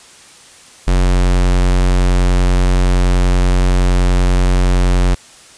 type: tone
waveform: square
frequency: 45.28 Hz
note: F#1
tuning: 37 cents flat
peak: -10 dBFS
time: 0.87-5.15 s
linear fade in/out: 10 ms
effects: white hiss -41 dBFS RMS until 5.57 s + resampled to 22050 Hz